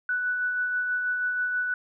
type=tone with tremolo; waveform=sine; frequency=1484 Hz; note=F#6; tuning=5 cents sharp; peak=-23 dBFS; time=0.09-1.74 s; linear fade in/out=2 ms; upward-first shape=sine; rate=6.2 Hz; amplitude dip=30%; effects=none